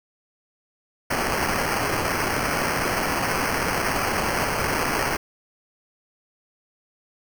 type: noise with sample-and-hold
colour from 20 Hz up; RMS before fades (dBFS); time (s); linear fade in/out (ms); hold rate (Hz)
blue; -24; 1.1-5.17; 10; 3675
effects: none